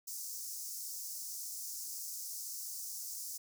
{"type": "high-pass noise", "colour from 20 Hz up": "pink", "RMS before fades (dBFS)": -43, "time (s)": [0.07, 3.38], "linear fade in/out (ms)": 10, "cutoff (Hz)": 5200, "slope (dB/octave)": 48, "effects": []}